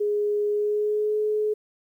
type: tone with pitch glide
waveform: sine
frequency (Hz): 415.3 to 425.5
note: G#4 to G#4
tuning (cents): 0 to +42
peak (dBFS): -21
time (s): 0-1.54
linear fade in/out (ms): 10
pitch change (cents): +42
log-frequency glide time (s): 0.5-1.17
effects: 10-bit